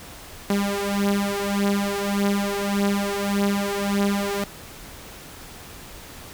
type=beating tone pair; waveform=sawtooth; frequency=199.9 / 201.6 Hz; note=G3 / G3; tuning=+34 / +49 cents; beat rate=1.7 Hz; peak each=-20 dBFS; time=0.5-4.44 s; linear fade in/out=2 ms; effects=pink hiss -41 dBFS RMS until 6.33 s